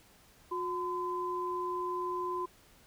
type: tone pair together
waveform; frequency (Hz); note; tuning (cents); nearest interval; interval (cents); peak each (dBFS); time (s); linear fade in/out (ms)
sine; 360 / 1019.4; F#4 / C6; -47 / -45; octave + tritone; 1802; -36 / -34; 0.51-2.46; 10
effects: pink hiss -61 dBFS RMS until 2.86 s